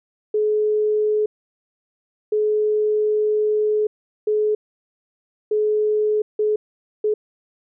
sine tone bursts at uneven times, 425.3 Hz, G#4, 41 cents sharp, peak -16 dBFS, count 6, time 0.34-1.26 / 2.32-3.87 / 4.27-4.55 / 5.51-6.22 / 6.39-6.56 / 7.04-7.14 s, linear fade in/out 5 ms, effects none

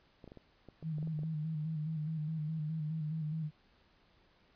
clicks, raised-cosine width 2 ms, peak -37 dBFS, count 11, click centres 0.242 / 0.277 / 0.319 / 0.373 / 0.687 / 0.827 / 0.984 / 1.028 / 1.074 / 1.191 / 1.234 s
sine tone with vibrato, 156 Hz, D#3, 5 cents sharp, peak -34 dBFS, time 0.82-3.51 s, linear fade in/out 50 ms, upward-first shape square, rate 4.8 Hz, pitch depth 45 cents each way
effects pink hiss -68 dBFS RMS until 4.55 s + resampled to 11025 Hz

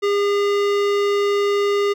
sine tone with hard clipping, 405.6 Hz, G#4, 41 cents flat, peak -18 dBFS, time 0.02-1.94 s, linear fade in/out 20 ms, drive 18 dB, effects none

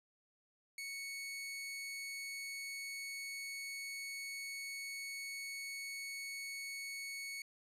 sawtooth tone, 2217 Hz, C#7, in tune, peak -39 dBFS, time 0.78-7.42 s, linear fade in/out 2 ms, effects resampled to 32000 Hz

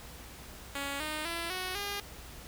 5% pulse tone with pitch steps, 280 / 307.1 / 336.8 / 369.5 / 405.2 Hz, C#4 / D#4 / E4 / F#4 / G#4, +18 / -23 / +37 / -2 / -43 cents, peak -23 dBFS, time 0.75-2 s, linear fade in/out 2 ms, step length 250 ms, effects added 60 Hz sine -51 dBFS peak until 2.47 s + pink hiss -49 dBFS RMS until 2.47 s

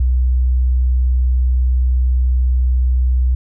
sine tone, 62.8 Hz, B1, 30 cents sharp, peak -11 dBFS, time 0-3.35 s, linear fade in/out 5 ms, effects none

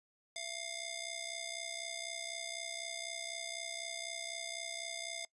10% pulse ring-modulated tone, 1414 Hz, F6, 21 cents sharp, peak -29 dBFS, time 0.36-5.25 s, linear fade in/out 0 ms, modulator 739 Hz, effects noise-tail reverb RT60 0.1 s tail -22 dB re dry + resampled to 22050 Hz

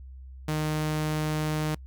sawtooth tone, 153.9 Hz, D#3, 19 cents flat, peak -22 dBFS, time 0.48-1.75 s, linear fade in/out 5 ms, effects noise-tail reverb RT60 0.1 s tail -25 dB re dry + added 65 Hz sine -41 dBFS peak until 1.86 s

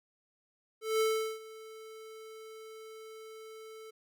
square tone with ADSR envelope, 440 Hz, A4, in tune, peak -26 dBFS, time 0.81-3.91 s, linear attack 190 ms, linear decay 390 ms, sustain -21 dB, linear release 12 ms, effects none

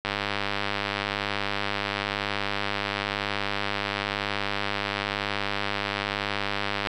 click train, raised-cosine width 0.3 ms, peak -10 dBFS, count 690, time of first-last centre 0.05-6.872 s, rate 101 Hz, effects none

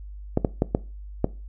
clicks, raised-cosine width 2 ms, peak -6 dBFS, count 5, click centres 0.374 / 0.448 / 0.621 / 0.749 / 1.244 s, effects noise-tail reverb RT60 0.3 s tail -19 dB re dry + added 50 Hz sine -36 dBFS peak until 1.48 s

